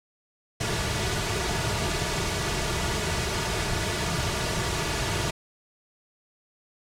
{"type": "noise with comb filter", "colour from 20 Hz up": "pink", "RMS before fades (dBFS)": -27, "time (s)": [0.6, 5.31], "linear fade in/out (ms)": 10, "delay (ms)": 3.8, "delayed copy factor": -0.65, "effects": ["low-pass 8000 Hz 12 dB/octave"]}